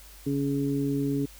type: harmonic tone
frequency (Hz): 140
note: C#3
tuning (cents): +18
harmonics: 1 / 2 / 3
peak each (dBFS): -30 / -26 / -33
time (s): 0.26-1.26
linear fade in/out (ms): 10
effects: added 50 Hz sine -49 dBFS peak until 1.39 s + white hiss -51 dBFS RMS until 1.39 s